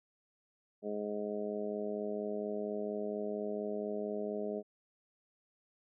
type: harmonic tone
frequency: 104.3 Hz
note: G#2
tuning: 8 cents sharp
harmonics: 2 / 3 / 4 / 5 / 6 / 7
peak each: -41 / -46 / -38 / -46 / -41 / -53 dBFS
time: 0.82-4.63 s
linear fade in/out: 50 ms
effects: none